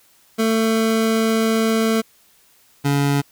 25% pulse tone pair in turn, 223.1 / 141.6 Hz, A3 / C#3, +24 / +37 cents, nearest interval minor sixth, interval 787 cents, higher first, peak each -12 dBFS, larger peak neither, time 0.38-2.02 / 2.84-3.22 s, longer first, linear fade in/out 20 ms, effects white hiss -55 dBFS RMS until 3.31 s

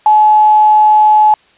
sine tone with quantisation, 853 Hz, G#5, 46 cents sharp, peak -4 dBFS, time 0.06-1.34 s, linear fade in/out 2 ms, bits 4, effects white hiss -49 dBFS RMS until 1.57 s + resampled to 8000 Hz

